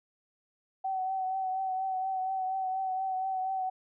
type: tone with vibrato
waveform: sine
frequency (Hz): 758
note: F#5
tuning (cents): +42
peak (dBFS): -29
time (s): 0.84-3.7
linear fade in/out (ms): 10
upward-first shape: triangle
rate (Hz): 4.2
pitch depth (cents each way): 32
effects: none